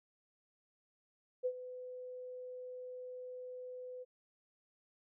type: tone with ADSR envelope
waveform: sine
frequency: 503 Hz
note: B4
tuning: 32 cents sharp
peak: -30 dBFS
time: 1.43-4.05 s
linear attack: 27 ms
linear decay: 65 ms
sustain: -14 dB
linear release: 29 ms
effects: none